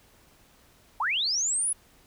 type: linear sweep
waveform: sine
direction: up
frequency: 789 to 10548 Hz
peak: -24 dBFS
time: 1-1.73 s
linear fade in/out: 5 ms
effects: pink hiss -59 dBFS RMS until 2.06 s